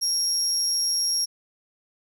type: tone with amplitude modulation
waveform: 35% pulse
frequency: 5588 Hz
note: F8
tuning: in tune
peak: -17 dBFS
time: 0.01-1.26 s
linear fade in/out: 20 ms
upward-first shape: sine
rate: 173 Hz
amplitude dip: 45%
effects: none